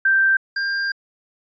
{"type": "tone pair in turn", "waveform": ["sine", "square"], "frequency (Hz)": [1568, 1595.4], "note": ["G6", "G6"], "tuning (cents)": [0, 30], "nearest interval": "unison", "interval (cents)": 30, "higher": "second", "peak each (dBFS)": [-13, -21], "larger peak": "first", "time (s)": [[0.05, 0.37], [0.56, 0.92]], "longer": "second", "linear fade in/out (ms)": 5, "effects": ["resampled to 16000 Hz"]}